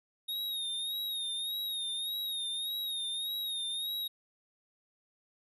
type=tone with vibrato; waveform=square; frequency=3729 Hz; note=A#7; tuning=in tune; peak=-34 dBFS; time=0.28-4.08 s; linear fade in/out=10 ms; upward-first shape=sine; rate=1.7 Hz; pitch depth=60 cents each way; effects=none